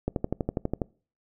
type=click train; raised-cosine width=2 ms; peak=-13 dBFS; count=10; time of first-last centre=0.08-0.818 s; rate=12.2 Hz; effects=noise-tail reverb RT60 0.4 s tail -24 dB re dry